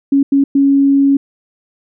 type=tone bursts at uneven times; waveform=sine; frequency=277.2 Hz; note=C#4; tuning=in tune; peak=-7 dBFS; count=3; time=0.12-0.23 / 0.32-0.44 / 0.55-1.17 s; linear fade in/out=5 ms; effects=none